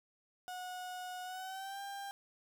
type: tone with pitch glide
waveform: 35% pulse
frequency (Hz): 730 to 796.1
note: F#5 to G5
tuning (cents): -24 to +27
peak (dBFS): -40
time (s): 0.48-2.11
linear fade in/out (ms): 0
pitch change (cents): +151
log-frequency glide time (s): 1.23-1.81
effects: none